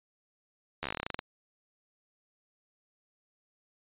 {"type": "slowing click train", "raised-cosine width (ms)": 0.3, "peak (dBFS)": -17, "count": 15, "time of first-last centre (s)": [0.83, 1.191], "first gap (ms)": 12, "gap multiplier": 1.11, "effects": ["resampled to 8000 Hz"]}